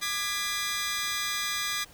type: chord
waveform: 15% pulse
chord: G# diminished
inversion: second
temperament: just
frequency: 1196.1 / 1661.2 / 1993.5 Hz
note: D6 / G#6 / B6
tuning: +31 / 0 / +16 cents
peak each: -27 dBFS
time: 0.01-1.85 s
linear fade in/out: 20 ms
effects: pink hiss -53 dBFS RMS until 1.93 s